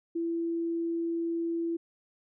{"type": "tone", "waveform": "sine", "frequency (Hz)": 334.8, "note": "E4", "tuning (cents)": 27, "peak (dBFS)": -28, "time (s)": [0.15, 1.77], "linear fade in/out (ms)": 10, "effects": []}